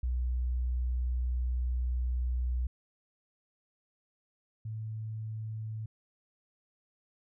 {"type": "tone pair in turn", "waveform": "sine", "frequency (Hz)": [61.74, 109.66], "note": ["B1", "A2"], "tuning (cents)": [0, -5], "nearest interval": "minor seventh", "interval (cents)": 995, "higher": "second", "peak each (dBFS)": [-28, -35], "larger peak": "first", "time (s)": [[0.03, 2.67], [4.65, 5.86]], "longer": "first", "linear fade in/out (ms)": 5, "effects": []}